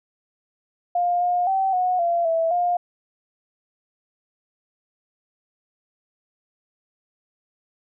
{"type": "tone with pitch steps", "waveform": "sine", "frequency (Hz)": [705, 712, 770, 730, 686, 657, 707], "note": ["F5", "F5", "G5", "F#5", "F5", "E5", "F5"], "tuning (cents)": [16, 33, -31, -24, -31, -6, 21], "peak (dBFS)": -18, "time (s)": [0.95, 2.77], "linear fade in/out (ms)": 5, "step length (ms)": 260, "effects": []}